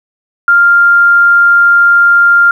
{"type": "tone", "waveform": "sine", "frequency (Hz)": 1396.9, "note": "F6", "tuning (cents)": 0, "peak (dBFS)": -3, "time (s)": [0.48, 2.51], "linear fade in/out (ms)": 2, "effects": ["7-bit"]}